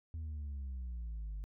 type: exponential sweep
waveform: sine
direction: down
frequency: 82 to 49 Hz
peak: -36 dBFS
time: 0.14-1.44 s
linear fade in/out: 0 ms
effects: tanh soft clip ceiling -38 dBFS